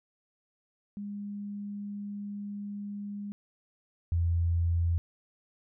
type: tone pair in turn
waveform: sine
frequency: 203.7 / 84.93 Hz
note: G#3 / F2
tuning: -33 / -48 cents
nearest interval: octave + minor third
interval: 1515 cents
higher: first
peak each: -35 / -24 dBFS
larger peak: second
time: 0.97-3.32 / 4.12-4.98 s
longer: first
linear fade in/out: 0 ms
effects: none